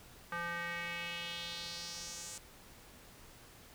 square tone with band-pass filter sweep, 171.6 Hz, F3, 30 cents flat, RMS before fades -42 dBFS, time 0.32-2.38 s, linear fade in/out 2 ms, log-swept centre 1400 to 7800 Hz, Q 2.7, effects pink hiss -57 dBFS RMS until 3.74 s

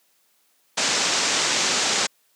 white low-pass noise, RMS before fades -22 dBFS, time 0.77-2.07 s, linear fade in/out 10 ms, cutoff 7500 Hz, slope 48 dB/octave, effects white hiss -64 dBFS RMS until 2.35 s + high-pass 200 Hz 12 dB/octave

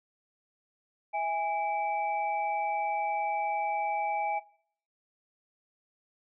sine tone cluster, 655 / 824 / 2312 Hz, E5 / G#5 / D7, -11 / -14 / -28 cents, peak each -36 / -29 / -38 dBFS, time 1.13-4.4 s, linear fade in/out 20 ms, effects noise-tail reverb RT60 0.6 s tail -21 dB re dry

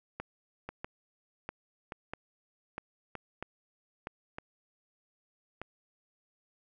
two click trains, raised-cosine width 0.5 ms, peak -22 / -24 dBFS, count 7 / 5, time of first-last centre 0.2-4.071 / 0.69-5.616 s, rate 1.55 / 0.812 Hz, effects none

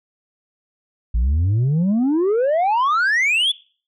sine exponential sweep, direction up, 52.9 to 3520 Hz, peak -12 dBFS, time 1.14-3.52 s, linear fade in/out 10 ms, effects noise-tail reverb RT60 0.4 s tail -22 dB re dry + tanh soft clip ceiling -14 dBFS

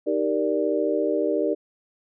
sine chord, Eb major seventh, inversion none, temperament equal, 311.1 / 392 / 466.2 / 587.3 Hz, Eb4 / G4 / Bb4 / D5, 0 / 0 / 0 / 0 cents, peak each -26 dBFS, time 0.06-1.55 s, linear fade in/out 20 ms, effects none

